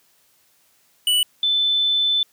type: tone pair in turn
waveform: square / sine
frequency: 2960 / 3520 Hz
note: F#7 / A7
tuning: 0 / 0 cents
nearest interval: minor third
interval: 300 cents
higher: second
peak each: -16 dBFS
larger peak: neither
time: 1.07-1.23 / 1.43-2.23 s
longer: second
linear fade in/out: 2 ms
effects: white hiss -60 dBFS RMS until 2.32 s + high-pass 80 Hz 12 dB/octave